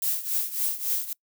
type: noise with tremolo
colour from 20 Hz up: violet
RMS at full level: -24 dBFS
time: 0.02-1.13 s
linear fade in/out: 2 ms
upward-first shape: triangle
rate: 3.6 Hz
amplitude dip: 85%
effects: noise-tail reverb RT60 0.1 s tail -25 dB re dry